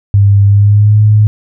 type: tone with pitch glide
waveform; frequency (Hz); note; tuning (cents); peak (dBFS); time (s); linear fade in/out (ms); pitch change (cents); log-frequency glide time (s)
sine; 100.3 to 106.26; G2 to G#2; +40 to +40; -3; 0.14-1.27; 0; +100; 0.47-0.99
effects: none